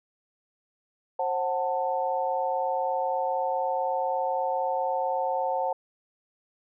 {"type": "chord", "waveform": "sine", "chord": "F# diminished", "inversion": "second", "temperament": "just", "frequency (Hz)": [532.8, 740, 888], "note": ["C5", "F#5", "A5"], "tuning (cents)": [31, 0, 16], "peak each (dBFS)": -29, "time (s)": [1.19, 5.73], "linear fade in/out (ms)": 5, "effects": []}